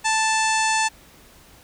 harmonic tone, 880 Hz, A5, in tune, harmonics 1 / 2 / 3 / 4 / 5 / 6 / 7 / 8 / 9 / 10, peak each -21 / -25 / -26 / -33 / -31 / -35 / -31 / -31 / -35 / -33 dBFS, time 0.04-0.89 s, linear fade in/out 20 ms, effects pink hiss -50 dBFS RMS until 1.63 s

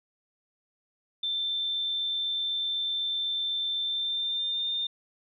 sine tone with pitch glide, 3556 to 3614 Hz, A7 to A7, +18 to +46 cents, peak -27 dBFS, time 1.23-4.87 s, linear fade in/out 5 ms, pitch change +28 cents, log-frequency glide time 3.82-4.66 s, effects none

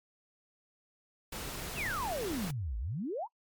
pink noise, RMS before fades -40 dBFS, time 1.32-2.51 s, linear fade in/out 5 ms
sine exponential two-way sweep, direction down then up, 2960 to 51.1 to 1024 Hz, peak -33 dBFS, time 1.75-3.28 s, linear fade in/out 50 ms, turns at 2.78 s
effects noise-tail reverb RT60 0.1 s tail -25 dB re dry + MP3 96 kbps

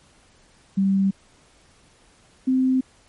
sine tone pair in turn, 194.4 / 259.5 Hz, G3 / C4, -14 / -14 cents, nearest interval perfect fourth, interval 500 cents, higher second, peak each -16 dBFS, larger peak neither, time 0.77-1.11 / 2.47-2.81 s, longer neither, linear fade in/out 10 ms, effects pink hiss -56 dBFS RMS until 3.08 s + MP3 48 kbps

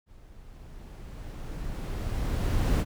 brown noise with level ramp, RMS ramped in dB -52 to -22 dBFS, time 0.06-2.85 s, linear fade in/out 50 ms, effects none

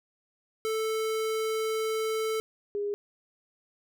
square / sine tone pair in turn, 440 / 409 Hz, A4 / G#4, 0 / -26 cents, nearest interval minor second, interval 126 cents, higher first, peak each -28 dBFS, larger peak neither, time 0.65-2.4 / 2.75-2.94 s, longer first, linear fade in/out 0 ms, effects none

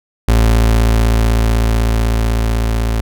35% pulse tone with level ramp, 56 Hz, A1, 31 cents sharp, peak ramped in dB -6 to -12 dBFS, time 0.28-3.01 s, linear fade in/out 5 ms, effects none

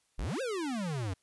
square exponential two-way sweep, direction up then down, 32.25 to 553 to 88.1 Hz, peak -33 dBFS, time 0.18-1.14 s, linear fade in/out 10 ms, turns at 0.41 s, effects white hiss -73 dBFS RMS until 1.22 s + resampled to 24000 Hz

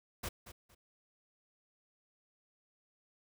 pink noise with echo, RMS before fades -39 dBFS, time 0.23-0.29 s, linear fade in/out 10 ms, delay 230 ms, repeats 2, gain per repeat -12 dB, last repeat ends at 0.75 s, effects none

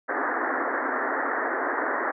white band-pass noise, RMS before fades -27 dBFS, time 0.08-2.12 s, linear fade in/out 20 ms, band 250 to 1900 Hz, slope 96 dB/octave, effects none

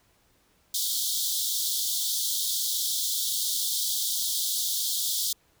pink high-pass noise, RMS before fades -28 dBFS, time 0.74-5.33 s, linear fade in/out 5 ms, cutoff 3300 Hz, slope 96 dB/octave, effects pink hiss -65 dBFS RMS until 5.6 s

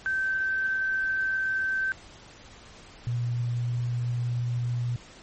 sine tone, 1549 Hz, G6, 21 cents flat, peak -24 dBFS, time 0.06-1.92 s, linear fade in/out 0 ms
sine tone with pitch glide, 120 to 120.9 Hz, B2 to B2, -49 to -36 cents, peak -25 dBFS, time 3.07-4.96 s, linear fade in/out 0 ms, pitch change +13 cents, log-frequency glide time 3.56-3.77 s
effects pink hiss -49 dBFS RMS until 5.22 s + MP3 32 kbps

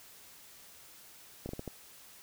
slowing click train, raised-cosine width 2 ms, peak -25 dBFS, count 5, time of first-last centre 1.46-1.677 s, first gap 31 ms, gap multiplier 1.39, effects white hiss -55 dBFS RMS until 2.22 s

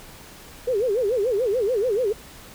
sine tone with vibrato, 450.5 Hz, A4, 41 cents sharp, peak -19 dBFS, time 0.67-2.13 s, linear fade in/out 10 ms, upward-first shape sine, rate 6.9 Hz, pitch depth 250 cents each way, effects pink hiss -44 dBFS RMS until 2.54 s

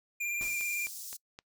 square tone with vibrato, 2389 Hz, D7, 29 cents sharp, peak -32 dBFS, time 0.2-0.87 s, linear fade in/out 10 ms, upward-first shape sine, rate 18 Hz, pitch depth 23 cents each way
pink high-pass noise, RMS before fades -43 dBFS, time 0.41-1.17 s, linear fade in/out 10 ms, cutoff 5400 Hz, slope 24 dB/octave
pink noise with exponential decay, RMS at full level -44 dBFS, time 0.41-0.7 s, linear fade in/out 0 ms, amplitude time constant 63 ms
click train, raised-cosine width 0.2 ms, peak -28 dBFS, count 4, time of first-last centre 0.61-1.389 s, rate 3.85 Hz
effects noise-tail reverb RT60 0.1 s tail -24 dB re dry

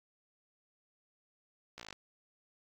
slowing click train, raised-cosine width 0.2 ms, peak -28 dBFS, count 9, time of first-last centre 1.78-1.927 s, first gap 16 ms, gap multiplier 1.04, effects AAC 48 kbps

